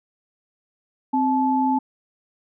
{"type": "tone pair together", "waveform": "sine", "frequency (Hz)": [261.6, 865.8], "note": ["C4", "A5"], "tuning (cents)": [0, -28], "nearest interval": "octave + major sixth", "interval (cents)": 2072, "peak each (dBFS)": -20, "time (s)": [1.13, 1.79], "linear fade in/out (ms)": 10, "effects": []}